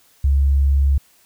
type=tone; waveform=sine; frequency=69.3 Hz; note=C#2; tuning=in tune; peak=-12 dBFS; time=0.24-0.98 s; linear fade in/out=5 ms; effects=white hiss -55 dBFS RMS until 1.25 s